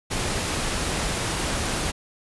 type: noise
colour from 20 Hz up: pink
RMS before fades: -26 dBFS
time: 0.1-1.92 s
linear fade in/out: 20 ms
effects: resampled to 24000 Hz